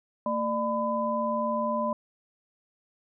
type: tone cluster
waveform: sine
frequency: 225.9 / 598 / 1006 Hz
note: A3 / D5 / B5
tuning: +46 / +31 / +32 cents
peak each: -31 / -29 / -29 dBFS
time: 0.26-1.93 s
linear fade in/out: 2 ms
effects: none